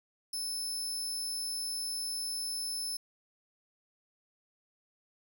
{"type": "tone", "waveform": "25% pulse", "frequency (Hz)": 5260, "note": "E8", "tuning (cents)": -5, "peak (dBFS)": -29, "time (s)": [0.33, 2.97], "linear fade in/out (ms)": 5, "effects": []}